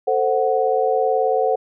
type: chord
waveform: sine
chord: F# diminished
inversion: first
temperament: equal with one note detuned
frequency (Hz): 444.9 / 523.3 / 740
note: A4 / C5 / F#5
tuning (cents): +19 / 0 / 0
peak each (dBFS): -20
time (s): 0.07-1.56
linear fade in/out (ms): 10
effects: none